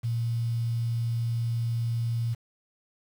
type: tone with quantisation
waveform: sine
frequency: 116.54 Hz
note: A#2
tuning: in tune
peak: -25 dBFS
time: 0.03-2.35 s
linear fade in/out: 20 ms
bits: 8
effects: none